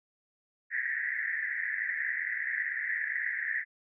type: band-pass noise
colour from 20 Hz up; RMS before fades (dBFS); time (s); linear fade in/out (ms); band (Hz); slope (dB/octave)
pink; -33; 0.7-3.65; 50; 1700 to 2000; 96
effects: none